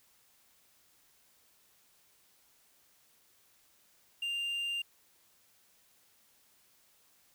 triangle tone with quantisation, 2794 Hz, F7, in tune, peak -31 dBFS, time 4.22-4.82 s, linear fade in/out 5 ms, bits 10, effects white hiss -67 dBFS RMS until 7.34 s

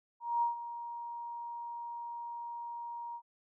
sine tone with ADSR envelope, 943 Hz, A#5, 20 cents sharp, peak -26 dBFS, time 0.2-3.22 s, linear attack 220 ms, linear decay 130 ms, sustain -13 dB, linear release 68 ms, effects none

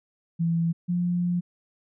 sine tone pair in turn, 167 / 176.06 Hz, E3 / F3, +23 / +14 cents, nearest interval minor second, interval 91 cents, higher second, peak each -21 / -22 dBFS, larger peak first, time 0.39-0.73 / 0.88-1.41 s, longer second, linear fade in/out 20 ms, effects none

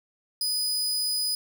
sawtooth tone, 4978 Hz, D#8, in tune, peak -22 dBFS, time 0.41-1.35 s, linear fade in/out 2 ms, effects none

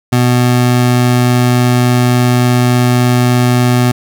25% pulse tone, 123.47 Hz, B2, in tune, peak -4 dBFS, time 0.12-3.92 s, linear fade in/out 10 ms, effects none

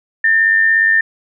sine tone with amplitude modulation, 1800 Hz, A6, 39 cents sharp, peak -7 dBFS, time 0.24-1.01 s, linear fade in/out 5 ms, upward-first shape sine, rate 97 Hz, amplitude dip 45%, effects none

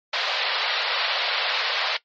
white band-pass noise, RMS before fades -25 dBFS, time 0.13-1.97 s, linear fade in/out 5 ms, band 490 to 4500 Hz, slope 48 dB/octave, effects noise-tail reverb RT60 0.1 s tail -18 dB re dry + MP3 32 kbps

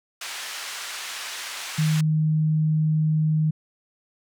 pink band-pass noise, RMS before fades -34 dBFS, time 0.21-2.01 s, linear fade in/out 5 ms, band 1400 to 8500 Hz, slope 12 dB/octave
sine tone, 155.56 Hz, D#3, in tune, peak -18 dBFS, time 1.78-3.51 s, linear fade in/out 10 ms
effects none

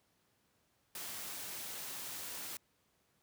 white noise, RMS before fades -44 dBFS, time 0.95-2.57 s, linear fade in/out 2 ms, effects pink hiss -75 dBFS RMS until 3.22 s + high-pass 80 Hz 12 dB/octave

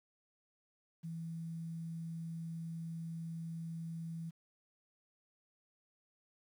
sine tone, 164.81 Hz, E3, in tune, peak -40 dBFS, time 1.03-4.31 s, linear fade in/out 20 ms, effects 11-bit

